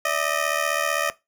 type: ring-modulated tone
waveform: 15% pulse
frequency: 618 Hz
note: D#5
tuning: 12 cents flat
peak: -12 dBFS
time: 0.05-1.1 s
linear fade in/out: 0 ms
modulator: 37.8 Hz
effects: noise-tail reverb RT60 0.2 s tail -18 dB re dry